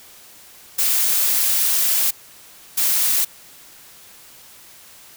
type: noise bursts at uneven times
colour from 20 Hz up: blue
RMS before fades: -18 dBFS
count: 2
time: 0.78-2.11 / 2.77-3.25 s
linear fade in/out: 10 ms
effects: white hiss -45 dBFS RMS until 5.16 s